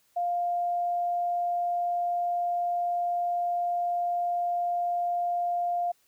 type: tone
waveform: sine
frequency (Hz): 701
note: F5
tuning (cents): +6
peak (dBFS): -25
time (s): 0.16-5.92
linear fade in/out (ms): 10
effects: white hiss -67 dBFS RMS until 6.07 s